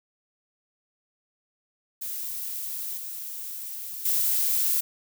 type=noise with level steps; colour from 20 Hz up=violet; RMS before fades=-33 / -36 / -24 dBFS; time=2.01-4.81 s; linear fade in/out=10 ms; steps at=2.97 / 4.05 s; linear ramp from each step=5 ms; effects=none